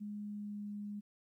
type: tone with pitch glide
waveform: sine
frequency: 207.5 to 206.1 Hz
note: G#3 to G#3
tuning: -1 to -13 cents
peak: -40 dBFS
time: 0-1.01 s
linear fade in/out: 20 ms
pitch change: -12 cents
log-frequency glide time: 0.22-0.67 s
effects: 13-bit